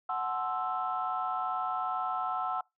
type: chord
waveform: sine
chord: F# half-diminished seventh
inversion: none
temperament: equal with one note detuned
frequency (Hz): 740 / 862.4 / 1046.5 / 1318.5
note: F#5 / A5 / C6 / E6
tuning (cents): 0 / -35 / 0 / 0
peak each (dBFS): -33 / -39 / -37 / -33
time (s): 0.09-2.61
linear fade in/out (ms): 5
effects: noise-tail reverb RT60 0.2 s tail -25 dB re dry + tanh soft clip ceiling -21 dBFS